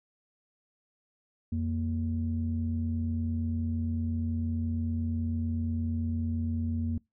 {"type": "tone pair together", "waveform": "sine", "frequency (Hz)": [87.31, 233.1], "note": ["F2", "A#3"], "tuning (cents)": [0, 0], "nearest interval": "octave + perfect fourth", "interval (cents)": 1700, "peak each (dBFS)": [-29, -31], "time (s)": [1.52, 6.98], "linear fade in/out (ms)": 5, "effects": ["noise-tail reverb RT60 0.2 s tail -25 dB re dry", "tanh soft clip ceiling -20 dBFS"]}